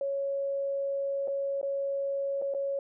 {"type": "tone with dropouts", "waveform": "sine", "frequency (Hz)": 554, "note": "C#5", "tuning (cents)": -1, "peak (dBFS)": -28, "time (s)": [0.01, 2.79], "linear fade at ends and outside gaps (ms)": 2, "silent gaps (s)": [[1.275, 1.281], [1.614, 1.629], [2.416, 2.421], [2.539, 2.547]], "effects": []}